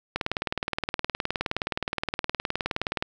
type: click train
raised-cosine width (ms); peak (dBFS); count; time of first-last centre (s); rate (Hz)
0.3; -10; 56; 0.16-3.025; 19.2
effects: none